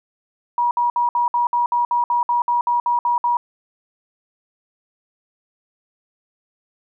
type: tone bursts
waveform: sine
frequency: 960 Hz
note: B5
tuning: 49 cents flat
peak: -15 dBFS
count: 15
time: 0.58-3.37 s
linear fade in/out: 2 ms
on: 130 ms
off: 60 ms
effects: none

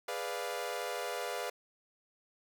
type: chord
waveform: sawtooth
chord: G# diminished seventh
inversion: none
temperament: equal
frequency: 415.3 / 493.9 / 587.3 / 698.5 Hz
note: G#4 / B4 / D5 / F5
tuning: 0 / 0 / 0 / 0 cents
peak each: -39 / -36 / -38 / -37 dBFS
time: 0.08-1.5 s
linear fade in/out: 5 ms
effects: none

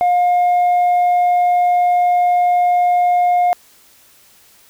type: tone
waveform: sine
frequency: 712 Hz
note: F5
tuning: 33 cents sharp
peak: -8 dBFS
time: 0.01-3.53 s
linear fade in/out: 0 ms
effects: tanh soft clip ceiling -10 dBFS + white hiss -49 dBFS RMS until 4.69 s

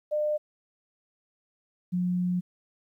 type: tone pair in turn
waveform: sine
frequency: 602 / 179.39 Hz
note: D5 / F3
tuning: +43 / +47 cents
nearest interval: octave + major sixth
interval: 2096 cents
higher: first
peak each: -24 dBFS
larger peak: neither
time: 0.11-0.38 / 1.92-2.41 s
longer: second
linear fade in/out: 20 ms
effects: 11-bit

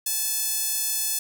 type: tone with high-pass filter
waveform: sawtooth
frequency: 866 Hz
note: A5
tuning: 28 cents flat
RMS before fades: -26 dBFS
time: 0.06-1.19 s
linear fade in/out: 5 ms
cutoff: 8000 Hz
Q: 0.79
effects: none

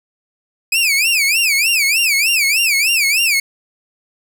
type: tone with vibrato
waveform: sawtooth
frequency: 2464 Hz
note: D#7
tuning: 17 cents flat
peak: -9 dBFS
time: 0.72-3.4 s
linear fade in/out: 5 ms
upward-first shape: sine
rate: 3.3 Hz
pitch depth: 220 cents each way
effects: none

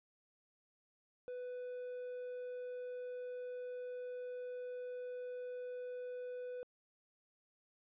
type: tone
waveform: triangle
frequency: 497 Hz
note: B4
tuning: 11 cents sharp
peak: -40 dBFS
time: 1.28-6.63 s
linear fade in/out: 0 ms
effects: resampled to 8000 Hz

